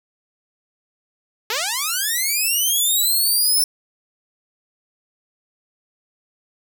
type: linear sweep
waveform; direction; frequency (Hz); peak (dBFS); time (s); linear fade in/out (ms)
5% pulse; up; 407.3 to 5360; -9; 1.5-3.64; 2
effects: none